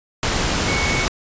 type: tone in noise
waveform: sine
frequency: 2217 Hz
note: C#7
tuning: in tune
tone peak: -23 dBFS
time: 0.68-1.05 s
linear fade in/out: 0 ms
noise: pink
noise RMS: -20 dBFS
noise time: 0.23-1.08 s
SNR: -6 dB
effects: resampled to 16000 Hz